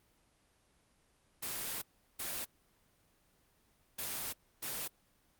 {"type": "noise bursts at uneven times", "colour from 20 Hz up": "white", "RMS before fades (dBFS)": -39, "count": 4, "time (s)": [[1.42, 1.82], [2.19, 2.45], [3.98, 4.33], [4.62, 4.88]], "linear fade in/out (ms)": 10, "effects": ["pink hiss -71 dBFS RMS until 5.39 s", "Opus 24 kbps"]}